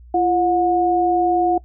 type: tone pair together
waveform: sine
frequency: 342.4 / 724.1 Hz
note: F4 / F#5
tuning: -34 / -38 cents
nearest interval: octave + minor second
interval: 1296 cents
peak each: -18 / -16 dBFS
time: 0.14-1.58 s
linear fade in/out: 5 ms
effects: noise-tail reverb RT60 0.1 s tail -21 dB re dry + added 60 Hz sine -40 dBFS peak until 1.64 s